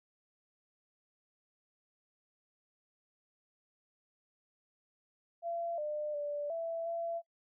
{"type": "tone with pitch steps", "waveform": "sine", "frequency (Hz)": [680, 600, 584, 664, 674], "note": ["F5", "D5", "D5", "E5", "E5"], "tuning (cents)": [-46, 37, -10, 12, 38], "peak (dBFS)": -34, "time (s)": [5.42, 7.22], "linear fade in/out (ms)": 50, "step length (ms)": 360, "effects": ["noise-tail reverb RT60 0.1 s tail -23 dB re dry"]}